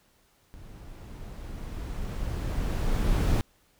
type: noise with level ramp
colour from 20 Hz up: brown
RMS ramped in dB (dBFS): -46 to -22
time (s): 0.54-3.41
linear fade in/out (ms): 0
effects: pink hiss -65 dBFS RMS until 3.79 s